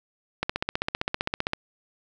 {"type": "click train", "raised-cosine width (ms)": 0.3, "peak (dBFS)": -9, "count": 18, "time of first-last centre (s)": [0.43, 1.534], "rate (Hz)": 15.4, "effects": []}